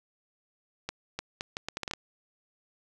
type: accelerating click train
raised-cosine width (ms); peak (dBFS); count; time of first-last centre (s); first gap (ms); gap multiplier
0.2; -16; 10; 0.89-1.936; 300; 0.73
effects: none